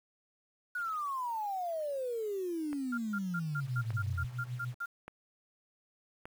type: exponential sweep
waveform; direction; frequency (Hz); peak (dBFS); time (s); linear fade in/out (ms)
sine; down; 1480 to 82.41; -33; 0.75-4.25; 5
type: click train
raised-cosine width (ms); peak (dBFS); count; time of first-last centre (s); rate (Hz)
0.5; -29; 4; 2.73-6.255; 0.851
type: tone bursts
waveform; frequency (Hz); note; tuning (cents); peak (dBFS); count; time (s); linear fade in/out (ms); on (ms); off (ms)
sine; 1396.9; F6; 0; -34; 10; 2.92-4.86; 10; 59; 150
type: tone with tremolo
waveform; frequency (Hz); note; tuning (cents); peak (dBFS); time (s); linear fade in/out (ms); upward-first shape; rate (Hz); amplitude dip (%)
sine; 123.47; B2; 0; -33; 3.63-4.76; 50; triangle; 6.9; 80
effects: 9-bit